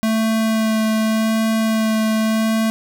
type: tone with vibrato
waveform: square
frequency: 220.6 Hz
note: A3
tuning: 5 cents sharp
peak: -16 dBFS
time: 0.03-2.7 s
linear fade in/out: 0 ms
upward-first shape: sine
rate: 0.86 Hz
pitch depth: 12 cents each way
effects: none